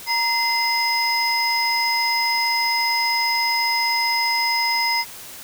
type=tone cluster; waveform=triangle; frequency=938 / 2065 / 5060 Hz; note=A#5 / C7 / D#8; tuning=+11 / -23 / +28 cents; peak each=-21 dBFS; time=0.06-5.05 s; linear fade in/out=50 ms; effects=white hiss -38 dBFS RMS until 5.43 s